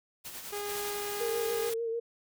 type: noise with tremolo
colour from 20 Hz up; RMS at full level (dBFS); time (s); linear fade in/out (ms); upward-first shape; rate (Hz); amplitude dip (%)
white; -41; 0.24-0.91; 20; sine; 9.6; 45
type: tone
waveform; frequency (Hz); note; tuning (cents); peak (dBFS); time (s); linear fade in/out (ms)
sawtooth; 410.3; G#4; -21; -31; 0.52-1.7; 10
type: noise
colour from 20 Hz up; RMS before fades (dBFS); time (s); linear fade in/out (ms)
white; -40; 0.69-1.74; 5
type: tone with vibrato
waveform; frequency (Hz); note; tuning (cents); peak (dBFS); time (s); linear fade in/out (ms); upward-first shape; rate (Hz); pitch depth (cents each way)
sine; 459.5; A#4; -25; -30; 1.2-2; 10; sine; 6.8; 32
effects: none